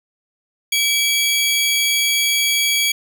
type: tone pair together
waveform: sawtooth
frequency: 2303 / 3312 Hz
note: D7 / G#7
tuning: -34 / -5 cents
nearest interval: tritone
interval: 629 cents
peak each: -15 dBFS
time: 0.72-2.92 s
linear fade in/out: 5 ms
effects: none